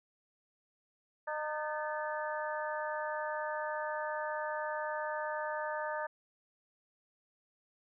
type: harmonic tone with a mistuned harmonic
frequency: 304.9 Hz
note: D#4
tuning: 35 cents flat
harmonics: 2 / 3 / 4 / 5 / 6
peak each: -38 / -39 / -43 / -44 / -43 dBFS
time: 1.27-6.07 s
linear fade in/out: 10 ms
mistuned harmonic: 6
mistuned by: -90 cents
effects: none